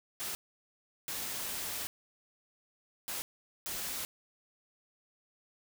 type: noise bursts at uneven times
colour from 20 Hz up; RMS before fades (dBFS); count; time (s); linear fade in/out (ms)
white; -38; 4; 0.2-0.35 / 1.08-1.87 / 3.08-3.22 / 3.66-4.05; 0
effects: none

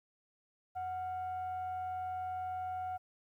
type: tone with frequency modulation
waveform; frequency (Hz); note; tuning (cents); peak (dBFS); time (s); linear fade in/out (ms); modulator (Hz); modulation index
sine; 739; F#5; -2; -35; 0.75-2.98; 20; 651; 0.3
effects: tanh soft clip ceiling -32 dBFS + 12-bit

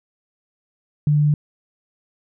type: tone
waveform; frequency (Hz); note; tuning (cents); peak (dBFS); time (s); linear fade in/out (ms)
sine; 148.4; D3; +18; -13; 1.07-1.34; 2
effects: none

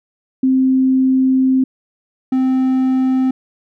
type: tone pair in turn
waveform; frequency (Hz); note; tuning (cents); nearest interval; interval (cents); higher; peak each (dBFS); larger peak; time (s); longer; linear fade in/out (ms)
sine / triangle; 261.6 / 260.2; C4 / C4; 0 / -9; unison; 9; first; -10; neither; 0.43-1.64 / 2.32-3.31; first; 5
effects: none

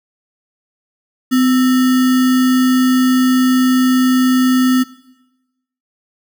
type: tone with sample-and-hold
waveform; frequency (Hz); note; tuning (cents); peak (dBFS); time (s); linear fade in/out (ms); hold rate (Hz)
sine; 255.2; C4; -43; -9; 1.31-4.84; 20; 1575
effects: noise-tail reverb RT60 1.0 s tail -19 dB re dry

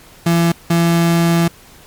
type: tone bursts at uneven times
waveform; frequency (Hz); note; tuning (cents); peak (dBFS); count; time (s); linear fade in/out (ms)
35% pulse; 168.7; E3; +40; -9; 2; 0.26-0.52 / 0.7-1.48; 5
effects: pink hiss -43 dBFS RMS until 1.86 s + MP3 96 kbps

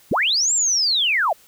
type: linear two-way sweep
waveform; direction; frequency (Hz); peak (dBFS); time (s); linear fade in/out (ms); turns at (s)
sine; up then down; 77 to 7640 to 566; -16; 0.11-1.33; 5; 0.53
effects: white hiss -52 dBFS RMS until 1.47 s

